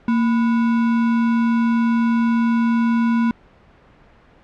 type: tone with sample-and-hold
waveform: sine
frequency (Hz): 231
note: A#3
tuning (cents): -16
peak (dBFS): -14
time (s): 0.08-3.31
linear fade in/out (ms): 2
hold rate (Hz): 1225
effects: pink hiss -50 dBFS RMS until 4.43 s + low-pass 2000 Hz 12 dB/octave